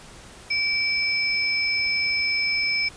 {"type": "tone pair together", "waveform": "sine", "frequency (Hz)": [2317, 5201], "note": ["D7", "E8"], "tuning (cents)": [-24, -24], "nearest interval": "octave + major second", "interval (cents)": 1400, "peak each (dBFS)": [-22, -26], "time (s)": [0.5, 2.89], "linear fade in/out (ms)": 10, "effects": ["pink hiss -45 dBFS RMS until 2.96 s", "resampled to 22050 Hz"]}